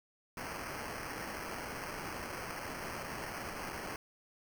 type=noise with sample-and-hold; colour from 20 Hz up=white; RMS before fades=-42 dBFS; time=0.37-3.96 s; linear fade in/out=2 ms; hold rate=3675 Hz; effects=none